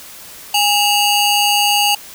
sawtooth ring-modulated tone, 1840 Hz, A#6, 23 cents flat, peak -5 dBFS, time 0.54-1.95 s, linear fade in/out 5 ms, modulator 1020 Hz, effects white hiss -36 dBFS RMS until 2.14 s

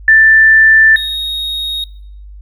sine / triangle tone pair in turn, 1770 / 3750 Hz, A6 / A#7, +10 / +10 cents, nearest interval octave + minor second, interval 1300 cents, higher second, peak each -3 / -15 dBFS, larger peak first, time 0.08-0.96 / 0.96-1.84 s, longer neither, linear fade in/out 2 ms, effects noise-tail reverb RT60 0.7 s tail -21 dB re dry + added 50 Hz sine -30 dBFS peak until 2.41 s

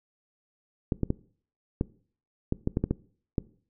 clicks, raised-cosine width 3 ms, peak -12 dBFS, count 10, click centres 0.922 / 1.033 / 1.104 / 1.811 / 2.524 / 2.674 / 2.771 / 2.84 / 2.91 / 3.382 s, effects noise-tail reverb RT60 0.5 s tail -21 dB re dry

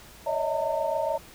sine tone cluster, 564 / 622 / 649 / 909 Hz, C#5 / D#5 / E5 / A#5, +30 / -1 / -27 / -44 cents, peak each -30 dBFS, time 0.26-1.18 s, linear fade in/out 10 ms, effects pink hiss -49 dBFS RMS until 1.34 s

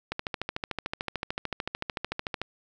click train, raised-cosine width 0.3 ms, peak -14 dBFS, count 32, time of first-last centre 0.12-2.416 s, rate 13.5 Hz, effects none

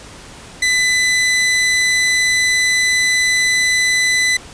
sawtooth tone, 2003 Hz, B6, 24 cents sharp, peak -9 dBFS, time 0.62-4.37 s, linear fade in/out 5 ms, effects pink hiss -37 dBFS RMS until 4.53 s + resampled to 22050 Hz

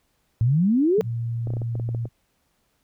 sine exponential sweep, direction up, 107.3 to 454.3 Hz, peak -16 dBFS, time 0.41-1.01 s, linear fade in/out 0 ms
sine tone with exponential decay, 185 Hz, F#3, in tune, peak -24 dBFS, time 0.98-1.14 s, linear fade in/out 5 ms, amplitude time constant 33 ms
sine tone, 116.54 Hz, A#2, in tune, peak -24 dBFS, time 1.02-2.09 s, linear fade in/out 50 ms
clicks, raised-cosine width 2 ms, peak -21 dBFS, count 10, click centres 1.472 / 1.504 / 1.537 / 1.569 / 1.618 / 1.754 / 1.798 / 1.89 / 1.948 / 2.055 s
effects pink hiss -69 dBFS RMS until 2.83 s

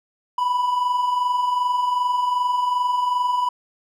triangle tone pair together, 967.4 / 990 Hz, B5 / B5, -36 / +4 cents, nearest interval unison, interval 40 cents, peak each -26 / -17 dBFS, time 0.38-3.49 s, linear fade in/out 5 ms, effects none

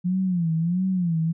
sine tone with vibrato, 174.6 Hz, F3, in tune, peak -20 dBFS, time 0.04-1.33 s, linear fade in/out 20 ms, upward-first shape sine, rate 1.5 Hz, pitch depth 140 cents each way, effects none

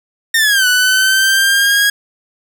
sawtooth linear two-way sweep, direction down then up, 1846 to 1480 to 1651 Hz, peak -6 dBFS, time 0.34-1.9 s, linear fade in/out 5 ms, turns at 0.67 s, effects 7-bit

